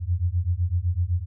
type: beating tone pair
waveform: sine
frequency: 84.4 / 92.3 Hz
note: E2 / F#2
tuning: +41 / -4 cents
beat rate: 7.9 Hz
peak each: -24 dBFS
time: 0-1.26 s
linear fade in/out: 50 ms
effects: none